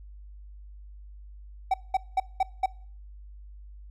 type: tone bursts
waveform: triangle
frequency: 762 Hz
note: G5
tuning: 49 cents flat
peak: -18 dBFS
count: 5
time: 1.71-2.66 s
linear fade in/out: 5 ms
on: 30 ms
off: 200 ms
effects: noise-tail reverb RT60 0.5 s tail -23 dB re dry + added 50 Hz sine -43 dBFS peak until 3.9 s